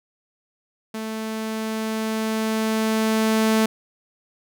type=tone with level ramp; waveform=sawtooth; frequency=220 Hz; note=A3; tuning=in tune; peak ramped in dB=-24 to -12 dBFS; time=0.94-3.66 s; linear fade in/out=5 ms; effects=none